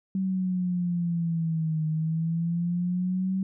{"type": "exponential two-way sweep", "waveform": "sine", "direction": "down then up", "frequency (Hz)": [191.7, 155.56, 191.7], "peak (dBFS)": -24, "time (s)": [0.15, 3.43], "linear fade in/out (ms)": 2, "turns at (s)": 1.86, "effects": []}